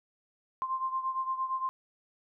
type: beating tone pair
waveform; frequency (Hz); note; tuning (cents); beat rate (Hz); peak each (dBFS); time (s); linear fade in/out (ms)
sine; 1047 / 1055.7; C6 / C6; +1 / +15; 8.7; -31 / -36; 0.62-1.69; 0
effects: none